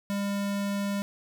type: tone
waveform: square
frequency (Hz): 200.7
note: G3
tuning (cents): +41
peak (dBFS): -28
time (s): 0.1-1.02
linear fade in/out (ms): 0
effects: none